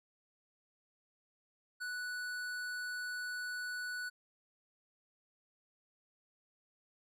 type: tone with tanh clipping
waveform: sine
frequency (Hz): 1480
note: F#6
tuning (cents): 0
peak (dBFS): -40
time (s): 1.8-4.1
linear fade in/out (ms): 20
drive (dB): 16
effects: none